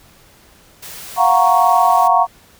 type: band-stop noise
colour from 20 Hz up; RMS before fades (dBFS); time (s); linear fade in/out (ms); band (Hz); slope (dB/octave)
white; -33; 0.82-2.08; 10; 230 to 330; 96
type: chord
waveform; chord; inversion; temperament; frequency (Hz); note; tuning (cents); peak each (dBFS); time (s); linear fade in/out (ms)
sine; Gb major seventh; third; equal; 698.5 / 740 / 932.3 / 1108.7; F5 / Gb5 / Bb5 / Db6; 0 / 0 / 0 / 0; -15; 1.16-2.27; 50
effects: pink hiss -48 dBFS RMS until 2.59 s